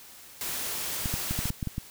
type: noise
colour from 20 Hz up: white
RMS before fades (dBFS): -33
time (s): 0.41-1.5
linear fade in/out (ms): 0
type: clicks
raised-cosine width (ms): 5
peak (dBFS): -18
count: 9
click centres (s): 1.058 / 1.14 / 1.31 / 1.39 / 1.456 / 1.504 / 1.628 / 1.673 / 1.781
effects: white hiss -49 dBFS RMS until 1.9 s